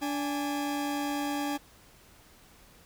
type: tone pair together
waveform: 40% pulse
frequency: 290 / 820.2 Hz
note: D4 / G#5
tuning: -22 / -22 cents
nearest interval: octave + tritone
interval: 1800 cents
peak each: -30 / -34 dBFS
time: 0.01-1.58 s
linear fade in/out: 20 ms
effects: pink hiss -57 dBFS RMS until 2.85 s